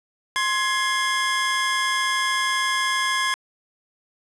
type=tone pair together; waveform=25% pulse; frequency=1054.4 / 1678 Hz; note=C6 / G#6; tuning=+13 / +17 cents; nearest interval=minor sixth; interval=804 cents; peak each=-19 / -20 dBFS; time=0.36-3.34 s; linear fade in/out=0 ms; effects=resampled to 22050 Hz + 7-bit